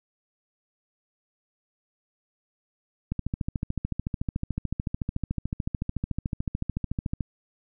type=click train; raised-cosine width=5 ms; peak=-15 dBFS; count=57; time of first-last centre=3.12-7.208 s; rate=13.7 Hz; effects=none

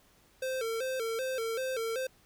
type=tone with vibrato; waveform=square; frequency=485.7 Hz; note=B4; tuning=29 cents flat; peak=-32 dBFS; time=0.42-2.07 s; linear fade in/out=5 ms; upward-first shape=square; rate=2.6 Hz; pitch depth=120 cents each way; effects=pink hiss -64 dBFS RMS until 2.25 s

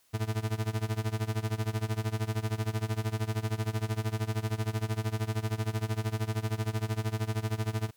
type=tone with tremolo; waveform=40% pulse; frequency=109.3 Hz; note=A2; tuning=11 cents flat; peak=-25 dBFS; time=0.13-7.91 s; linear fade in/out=20 ms; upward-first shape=sine; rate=13 Hz; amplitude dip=90%; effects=white hiss -67 dBFS RMS until 7.96 s

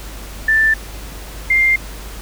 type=tone pair in turn; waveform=sine; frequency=1769 / 2104 Hz; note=A6 / C7; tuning=+9 / +9 cents; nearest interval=minor third; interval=300 cents; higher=second; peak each=-10 dBFS; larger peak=neither; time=0.48-0.74 / 1.5-1.76 s; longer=neither; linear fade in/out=5 ms; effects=added 50 Hz sine -30 dBFS peak until 2.21 s + pink hiss -35 dBFS RMS until 2.21 s

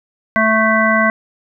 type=harmonic tone; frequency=220 Hz; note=A3; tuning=in tune; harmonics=1 / 3 / 5 / 7 / 9; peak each=-17 / -17 / -17 / -17 / -17 dBFS; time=0.36-1.1 s; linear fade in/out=0 ms; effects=none

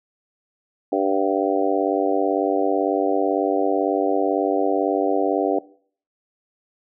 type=harmonic tone with a mistuned harmonic; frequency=98 Hz; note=G2; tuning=in tune; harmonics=3 / 4 / 5 / 6 / 7 / 8; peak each=-23 / -24 / -25 / -26 / -26 / -27 dBFS; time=0.92-5.59 s; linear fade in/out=5 ms; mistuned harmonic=8; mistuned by=-31 cents; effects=noise-tail reverb RT60 0.5 s tail -19 dB re dry

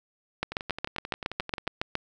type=two click trains; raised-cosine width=0.3 ms; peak=-19 / -11 dBFS; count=14 / 12; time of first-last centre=0.52-1.67 / 0.43-1.954 s; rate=11.3 / 7.22 Hz; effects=none

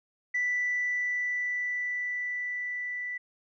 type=tone with level ramp; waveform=sine; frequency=1975.5 Hz; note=B6; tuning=in tune; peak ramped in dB=-24 to -32 dBFS; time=0.34-3.18 s; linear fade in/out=10 ms; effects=tanh soft clip ceiling -22 dBFS

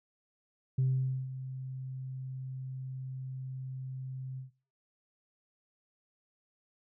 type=tone with ADSR envelope; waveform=sine; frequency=130.81 Hz; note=C3; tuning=in tune; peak=-23 dBFS; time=0.78-4.51 s; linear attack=7 ms; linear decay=490 ms; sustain=-14 dB; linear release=130 ms; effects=noise-tail reverb RT60 0.5 s tail -26 dB re dry + tanh soft clip ceiling -22 dBFS

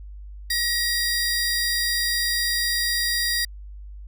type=tone pair together; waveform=sawtooth; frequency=1900 / 4788 Hz; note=A#6 / D8; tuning=+33 / +33 cents; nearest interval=octave + major third; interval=1600 cents; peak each=-21 dBFS; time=0.5-3.45 s; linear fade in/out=5 ms; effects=added 50 Hz sine -36 dBFS peak until 4.07 s

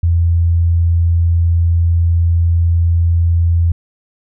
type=tone; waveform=sine; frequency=84.6 Hz; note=E2; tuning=45 cents sharp; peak=-9 dBFS; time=0.03-3.72 s; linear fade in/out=5 ms; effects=none

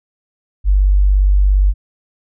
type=tone; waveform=sine; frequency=48.64 Hz; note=G1; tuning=13 cents flat; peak=-8 dBFS; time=0.64-1.74 s; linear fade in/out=50 ms; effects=none

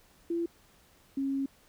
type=tone pair in turn; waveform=sine; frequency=338.8 / 272.8 Hz; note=E4 / C#4; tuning=+48 / -28 cents; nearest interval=major third; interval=376 cents; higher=first; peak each=-28 dBFS; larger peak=neither; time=0.3-0.46 / 1.17-1.46 s; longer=second; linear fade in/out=5 ms; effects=pink hiss -62 dBFS RMS until 1.68 s

